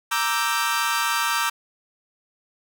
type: chord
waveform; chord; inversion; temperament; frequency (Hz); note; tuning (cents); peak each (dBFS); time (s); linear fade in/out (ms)
sawtooth; E half-diminished seventh; second; equal; 932.3 / 1174.7 / 1318.5 / 1568; Bb5 / D6 / E6 / G6; 0 / 0 / 0 / 0; -23; 0.11-1.5; 10
effects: none